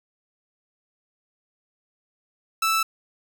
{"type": "tone", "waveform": "sawtooth", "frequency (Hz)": 1318.5, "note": "E6", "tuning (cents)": 0, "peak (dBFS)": -16, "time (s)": [2.62, 2.83], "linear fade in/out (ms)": 5, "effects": []}